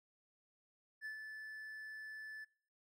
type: tone with ADSR envelope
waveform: triangle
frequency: 1744 Hz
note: A6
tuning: 16 cents flat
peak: -40 dBFS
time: 1.01-2.45 s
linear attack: 45 ms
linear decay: 110 ms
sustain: -5 dB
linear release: 15 ms
effects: noise-tail reverb RT60 0.5 s tail -21 dB re dry